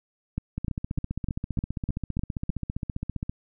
two click trains, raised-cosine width 5 ms, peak -17 / -15 dBFS, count 42 / 8, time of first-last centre 0.58-3.295 / 0.38-2.495 s, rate 15.1 / 3.31 Hz, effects none

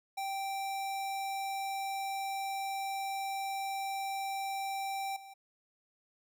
square tone with level steps, 782 Hz, G5, 4 cents flat, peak -35 / -49 dBFS, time 0.17-5.34 s, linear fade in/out 10 ms, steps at 5.16 s, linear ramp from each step 5 ms, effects none

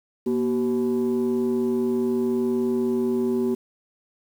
sine tone pair together, 239.2 / 380 Hz, A#3 / F#4, +45 / +46 cents, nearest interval minor sixth, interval 801 cents, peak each -21 dBFS, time 0.26-3.55 s, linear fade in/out 10 ms, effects tanh soft clip ceiling -17 dBFS + 8-bit

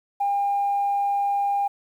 sine tone, 804 Hz, G5, 44 cents sharp, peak -19 dBFS, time 0.2-1.68 s, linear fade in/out 10 ms, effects tanh soft clip ceiling -16 dBFS + 9-bit

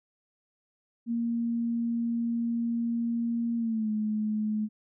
sine tone with pitch glide, 233.4 to 214 Hz, A#3 to A3, +2 to -48 cents, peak -26 dBFS, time 1.06-4.69 s, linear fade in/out 50 ms, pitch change -150 cents, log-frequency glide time 3.57-3.9 s, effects none

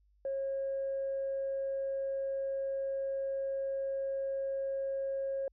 sine tone, 543 Hz, C#5, 36 cents flat, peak -31 dBFS, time 0.25-5.48 s, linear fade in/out 2 ms, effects tanh soft clip ceiling -28 dBFS + added 50 Hz sine -65 dBFS peak until 5.52 s

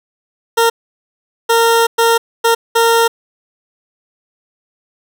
20% pulse tone bursts at uneven times, 460.7 Hz, A#4, 20 cents flat, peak -4 dBFS, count 5, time 0.57-0.7 / 1.49-1.87 / 1.98-2.18 / 2.44-2.55 / 2.75-3.08 s, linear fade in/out 10 ms, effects none

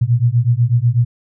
sine beating tone pair, 115.8 / 123.9 Hz, A#2 / B2, -11 / +6 cents, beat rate 8.1 Hz, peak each -14 / -14 dBFS, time 0.01-1.05 s, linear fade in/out 10 ms, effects none

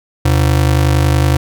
square ring-modulated tone, 103.83 Hz, G#2, in tune, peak -7 dBFS, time 0.25-1.37 s, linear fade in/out 5 ms, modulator 25.4 Hz, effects none

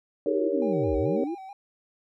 sine chord, Eb dominant seventh, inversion none, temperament equal with one note detuned, 311.1 / 393.1 / 466.2 / 554.4 Hz, Eb4 / G4 / Bb4 / Db5, 0 / +5 / 0 / 0 cents, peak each -29 dBFS, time 0.26-1.24 s, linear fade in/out 2 ms
sine linear two-way sweep, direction down then up, 450 to 49.42 to 360.2 Hz, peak -28 dBFS, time 0.27-1.35 s, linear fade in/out 10 ms, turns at 0.96 s
triangle tone with vibrato, 784 Hz, G5, in tune, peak -37 dBFS, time 0.62-1.53 s, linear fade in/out 2 ms, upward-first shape square, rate 4.6 Hz, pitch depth 45 cents each way
effects none

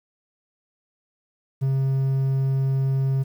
triangle tone, 134.5 Hz, C3, 48 cents sharp, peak -17 dBFS, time 1.61-3.24 s, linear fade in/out 20 ms, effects 9-bit

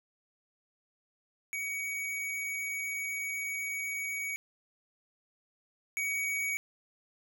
square tone pair in turn, 2254 / 2254 Hz, C#7 / C#7, +28 / +28 cents, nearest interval unison, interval 0 cents, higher neither, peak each -34 / -31 dBFS, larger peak second, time 1.53-4.36 / 5.97-6.57 s, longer first, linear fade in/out 0 ms, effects none

